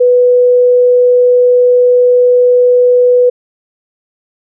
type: tone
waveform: sine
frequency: 493.9 Hz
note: B4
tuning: in tune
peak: -4 dBFS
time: 0-3.3 s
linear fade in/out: 10 ms
effects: none